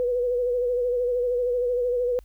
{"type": "tone with vibrato", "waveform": "sine", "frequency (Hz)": 491.2, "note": "B4", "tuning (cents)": -9, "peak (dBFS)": -21, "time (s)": [0, 2.19], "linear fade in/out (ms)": 0, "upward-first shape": "sine", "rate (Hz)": 13, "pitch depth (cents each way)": 41, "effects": ["added 50 Hz sine -46 dBFS peak until 2.24 s", "white hiss -66 dBFS RMS until 2.24 s"]}